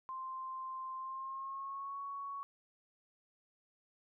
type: tone with pitch glide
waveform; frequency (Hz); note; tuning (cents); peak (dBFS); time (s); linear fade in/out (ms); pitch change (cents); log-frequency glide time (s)
sine; 1046.5 to 1115.2; C6 to C#6; 0 to +10; -40; 0.09-2.43; 0; +110; 0.96-2
effects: none

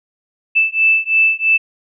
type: beating tone pair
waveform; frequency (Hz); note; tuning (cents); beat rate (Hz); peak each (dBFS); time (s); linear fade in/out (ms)
sine; 2637 / 2640; E7 / E7; 0 / +2; 3; -14; 0.55-1.58; 20
effects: none

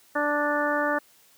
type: harmonic tone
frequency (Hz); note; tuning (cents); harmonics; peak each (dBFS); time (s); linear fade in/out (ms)
293.7; D4; 0; 1 / 2 / 3 / 4 / 5 / 6; -30 / -27 / -31 / -30 / -30 / -30; 0.15-0.99; 10
effects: white hiss -58 dBFS RMS until 1.37 s + high-pass 100 Hz 12 dB/octave

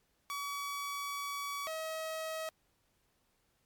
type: tone pair in turn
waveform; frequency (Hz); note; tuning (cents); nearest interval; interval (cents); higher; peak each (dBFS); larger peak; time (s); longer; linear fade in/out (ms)
sawtooth; 1137 / 638.1; C#6 / D#5; +44 / +44; minor seventh; 1000; first; -33 / -33; neither; 0.3-1.67 / 1.67-2.49; first; 0
effects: pink hiss -75 dBFS RMS until 3.65 s + MP3 96 kbps

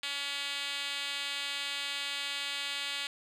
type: tone with band-pass filter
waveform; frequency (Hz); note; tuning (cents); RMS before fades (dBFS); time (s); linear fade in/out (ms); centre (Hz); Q
5% pulse; 282.7; C#4; +34; -36; 0.03-3.07; 2; 4000; 1.4
effects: none

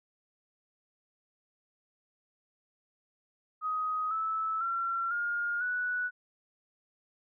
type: tone with pitch steps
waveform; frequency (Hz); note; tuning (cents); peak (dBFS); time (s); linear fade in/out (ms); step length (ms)
sine; 1256 / 1307.8 / 1361.8 / 1418 / 1476.5; D#6 / E6 / F6 / F6 / F#6; +16 / -14 / -44 / +26 / -4; -29; 3.61-6.11; 50; 500
effects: none

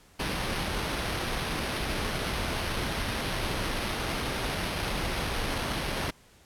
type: noise with sample-and-hold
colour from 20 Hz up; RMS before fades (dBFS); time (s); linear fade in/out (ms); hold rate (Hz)
pink; -31; 0.19-6.11; 10; 7350
effects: pink hiss -58 dBFS RMS until 6.45 s + low-pass 12000 Hz 12 dB/octave

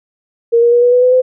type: tone with pitch steps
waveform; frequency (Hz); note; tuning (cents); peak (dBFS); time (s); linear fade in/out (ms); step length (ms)
sine; 466.2 / 473.3 / 480.4 / 487.7 / 495.1 / 502.6 / 510.2; A#4 / A#4 / B4 / B4 / B4 / B4 / C5; 0 / +26 / -48 / -22 / +4 / +30 / -44; -6; 0.52-1.22; 20; 100
effects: none

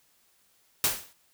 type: noise with exponential decay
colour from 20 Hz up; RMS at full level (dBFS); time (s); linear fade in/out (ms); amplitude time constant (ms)
white; -21; 0.84-1.13; 1; 62
effects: white hiss -66 dBFS RMS until 1.33 s

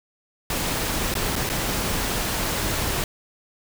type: noise with dropouts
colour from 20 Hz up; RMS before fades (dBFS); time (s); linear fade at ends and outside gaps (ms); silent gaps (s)
pink; -25; 0.5-3.04; 2; 1.141-1.152 / 1.356-1.361 / 1.492-1.498
effects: none

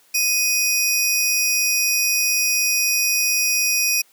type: tone pair together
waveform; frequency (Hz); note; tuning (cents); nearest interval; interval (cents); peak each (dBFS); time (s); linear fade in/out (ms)
sawtooth; 2489 / 5648; D#7 / F8; 0 / +19; octave + major second; 1419; -17 / -17; 0.14-4.02; 10
effects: white hiss -56 dBFS RMS until 4.12 s + high-pass 200 Hz 12 dB/octave

